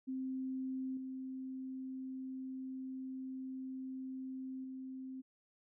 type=tone with level steps; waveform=sine; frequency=261.6 Hz; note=C4; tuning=in tune; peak=-37 / -41 / -43 dBFS; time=0.07-5.22 s; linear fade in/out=20 ms; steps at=0.97 / 4.64 s; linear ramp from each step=2 ms; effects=none